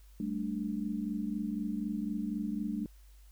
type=chord; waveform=sine; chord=G suspended second; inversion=none; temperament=equal; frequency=196 / 220 / 293.7 Hz; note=G3 / A3 / D4; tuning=0 / 0 / 0 cents; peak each=-37 / -35 / -38 dBFS; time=0.2-2.86 s; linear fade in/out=2 ms; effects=added 50 Hz sine -53 dBFS peak until 3.31 s + white hiss -67 dBFS RMS until 3.31 s